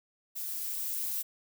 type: noise with level ramp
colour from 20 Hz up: violet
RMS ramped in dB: -37 to -33 dBFS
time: 0.35-1.23 s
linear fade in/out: 20 ms
effects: none